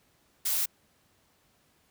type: noise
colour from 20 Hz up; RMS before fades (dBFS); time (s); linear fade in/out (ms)
blue; -28; 0.45-0.66; 10
effects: pink hiss -67 dBFS RMS until 1.9 s + high-pass 60 Hz 12 dB/octave